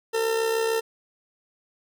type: tone with amplitude modulation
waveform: 40% pulse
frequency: 452 Hz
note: A4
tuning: 47 cents sharp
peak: -19 dBFS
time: 0.13-0.81 s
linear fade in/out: 20 ms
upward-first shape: sine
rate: 66.7 Hz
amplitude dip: 50%
effects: none